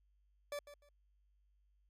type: tone with echo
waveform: 40% pulse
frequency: 580 Hz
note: D5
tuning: 22 cents flat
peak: -39 dBFS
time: 0.52-0.59 s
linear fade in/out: 2 ms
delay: 150 ms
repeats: 2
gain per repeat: -13 dB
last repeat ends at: 0.89 s
effects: added 50 Hz sine -70 dBFS peak until 1.89 s + resampled to 32000 Hz